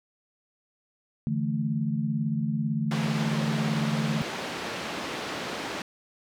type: chord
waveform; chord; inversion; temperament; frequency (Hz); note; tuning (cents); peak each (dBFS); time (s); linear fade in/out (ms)
sine; D suspended second; none; equal; 146.83 / 164.81 / 220; D3 / E3 / A3; 0 / 0 / 0; -29 / -31 / -28; 1.27-4.22; 0
type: band-pass noise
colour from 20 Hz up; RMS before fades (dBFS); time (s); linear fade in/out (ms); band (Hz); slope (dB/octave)
pink; -34; 2.91-5.82; 2; 220 to 4300; 12
effects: none